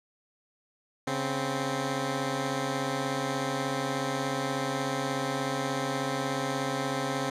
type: tone pair together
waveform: 10% pulse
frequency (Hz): 138.59 / 260.6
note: C#3 / C4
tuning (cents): 0 / -7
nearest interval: major seventh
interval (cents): 1093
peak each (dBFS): -23 / -23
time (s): 1.07-7.3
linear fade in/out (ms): 5
effects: low-pass 9000 Hz 12 dB/octave